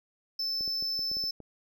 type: tone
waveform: triangle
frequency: 5274 Hz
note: E8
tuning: in tune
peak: -28 dBFS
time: 0.39-1.31 s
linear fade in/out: 5 ms
type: clicks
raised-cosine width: 2 ms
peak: -32 dBFS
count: 8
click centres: 0.609 / 0.678 / 0.825 / 0.992 / 1.115 / 1.169 / 1.239 / 1.403 s
effects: none